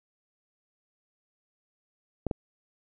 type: clicks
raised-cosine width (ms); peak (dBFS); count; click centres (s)
2; -15; 2; 2.267 / 2.312
effects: none